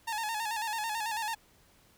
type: tone with vibrato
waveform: sawtooth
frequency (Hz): 880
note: A5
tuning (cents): 0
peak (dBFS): -28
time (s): 0.07-1.35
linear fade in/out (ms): 10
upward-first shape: square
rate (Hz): 9.1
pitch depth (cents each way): 65
effects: pink hiss -63 dBFS RMS until 1.97 s